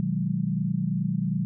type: chord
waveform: sine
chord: G# minor seventh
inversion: first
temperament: equal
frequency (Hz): 123.47 / 155.56 / 185 / 207.7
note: B2 / D#3 / F#3 / G#3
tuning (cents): 0 / 0 / 0 / 0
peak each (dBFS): -32 / -28 / -27 / -32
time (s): 0-1.45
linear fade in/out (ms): 0
effects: none